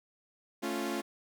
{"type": "chord", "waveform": "sawtooth", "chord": "A augmented", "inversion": "none", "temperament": "equal", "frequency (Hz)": [220, 277.2, 349.2], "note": ["A3", "C#4", "E#4"], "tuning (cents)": [0, 0, 0], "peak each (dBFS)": [-34, -33, -32], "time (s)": [0.62, 1.02], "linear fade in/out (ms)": 20, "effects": []}